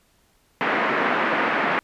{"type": "band-pass noise", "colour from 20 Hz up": "white", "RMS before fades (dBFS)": -22, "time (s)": [0.61, 1.79], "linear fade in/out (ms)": 0, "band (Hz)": [190, 2000], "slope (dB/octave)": 24, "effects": ["pink hiss -62 dBFS RMS until 1.83 s", "resampled to 32000 Hz"]}